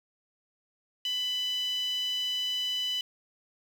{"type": "tone with high-pass filter", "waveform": "10% pulse", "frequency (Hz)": 997, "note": "B5", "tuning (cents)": 16, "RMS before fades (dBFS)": -31, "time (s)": [1.05, 3.01], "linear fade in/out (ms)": 2, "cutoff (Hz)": 2900, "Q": 8.9, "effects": ["10-bit"]}